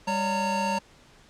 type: tone cluster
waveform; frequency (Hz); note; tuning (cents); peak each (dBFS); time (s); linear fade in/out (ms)
square; 198.7 / 561 / 916; G3 / C#5 / A#5; +24 / +21 / -31; -31 / -33 / -27; 0.07-0.79; 10
effects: pink hiss -55 dBFS RMS until 1.29 s + low-pass 7000 Hz 12 dB/octave